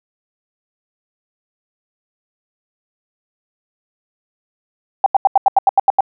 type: tone bursts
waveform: sine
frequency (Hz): 784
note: G5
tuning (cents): 0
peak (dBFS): -6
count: 10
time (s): 5.04-6.007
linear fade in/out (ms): 2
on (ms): 22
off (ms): 83
effects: none